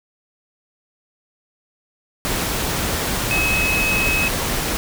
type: tone in noise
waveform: sine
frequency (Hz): 2563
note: E7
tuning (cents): -49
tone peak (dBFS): -18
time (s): 3.31-4.28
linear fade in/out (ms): 0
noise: pink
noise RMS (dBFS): -22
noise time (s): 2.25-4.77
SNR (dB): +1
effects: none